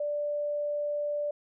sine tone, 587.3 Hz, D5, in tune, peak -28 dBFS, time 0-1.31 s, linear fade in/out 5 ms, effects none

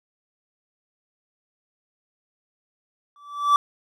triangle tone with exponential growth, 1159 Hz, D6, 23 cents flat, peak -9 dBFS, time 3.16-3.56 s, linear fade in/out 1 ms, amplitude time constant 85 ms, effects none

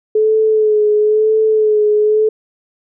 sine tone with vibrato, 429.2 Hz, A4, 43 cents flat, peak -9 dBFS, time 0.15-2.29 s, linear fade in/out 5 ms, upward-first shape sine, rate 1 Hz, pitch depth 33 cents each way, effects none

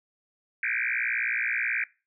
sine tone with frequency modulation, 1975.5 Hz, B6, in tune, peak -25 dBFS, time 0.63-1.84 s, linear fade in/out 2 ms, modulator 59.1 Hz, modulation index 7.5, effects noise-tail reverb RT60 0.3 s tail -22 dB re dry

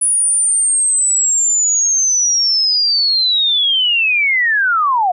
sine linear sweep, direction down, 9850 to 690 Hz, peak -11 dBFS, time 0.01-5.12 s, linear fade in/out 10 ms, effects none

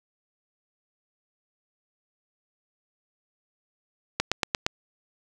click train, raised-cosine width 0.2 ms, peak -5 dBFS, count 5, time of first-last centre 4.2-4.665 s, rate 8.61 Hz, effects none

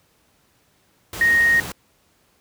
sine tone in noise, 1864.7 Hz, A#6, in tune, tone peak -13 dBFS, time 1.21-1.6 s, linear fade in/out 2 ms, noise pink, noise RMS -31 dBFS, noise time 1.13-1.72 s, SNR +15 dB, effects pink hiss -61 dBFS RMS until 2.4 s + high-pass 60 Hz 12 dB/octave

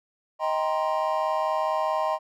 triangle chord, C minor seventh, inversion first, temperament just, 627.9 / 784.9 / 941.9 / 1046.5 Hz, Eb5 / G5 / Bb5 / C6, +16 / +2 / +18 / 0 cents, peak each -25 / -28 / -28 / -27 dBFS, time 0.39-2.19 s, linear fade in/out 50 ms, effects none

